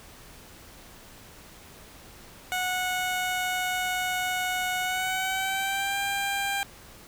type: tone with pitch glide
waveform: 15% pulse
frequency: 734 to 795.8 Hz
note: F#5 to G5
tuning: -14 to +26 cents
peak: -20 dBFS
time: 2.52-6.63 s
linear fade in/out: 0 ms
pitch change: +140 cents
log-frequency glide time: 4.82-5.98 s
effects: pink hiss -49 dBFS RMS until 7.07 s